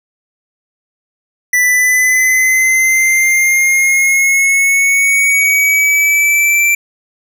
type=linear sweep; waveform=square; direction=up; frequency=1975.5 to 2349 Hz; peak=-9 dBFS; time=1.53-6.75 s; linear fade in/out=5 ms; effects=none